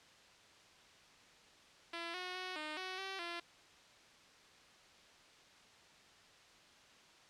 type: tone with pitch steps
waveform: 5% pulse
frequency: 337.8 / 364.6 / 369.1 / 306.1 / 372.9 / 385.3 / 343 Hz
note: E4 / F#4 / F#4 / D#4 / F#4 / G4 / F4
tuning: +42 / -25 / -4 / -28 / +14 / -30 / -31 cents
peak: -30 dBFS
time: 1.93-3.4 s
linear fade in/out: 5 ms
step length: 210 ms
effects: white hiss -62 dBFS RMS until 7.29 s + low-pass 5000 Hz 12 dB/octave